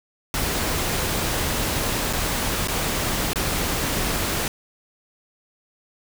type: noise with dropouts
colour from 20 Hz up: pink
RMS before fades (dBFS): -24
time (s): 0.34-4.48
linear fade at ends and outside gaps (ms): 1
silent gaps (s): 2.128-2.133 / 2.674-2.683 / 3.333-3.358
effects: none